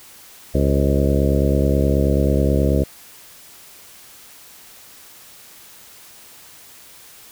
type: harmonic tone with a mistuned harmonic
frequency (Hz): 69.3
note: C#2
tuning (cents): 0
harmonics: 1 / 2 / 3 / 4 / 5 / 6 / 7 / 8 / 9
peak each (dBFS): -18 / -21 / -23 / -24 / -25 / -26 / -26 / -27 / -28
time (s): 0.54-2.84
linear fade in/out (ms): 10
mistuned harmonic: 8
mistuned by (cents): -47
effects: white hiss -44 dBFS RMS until 7.31 s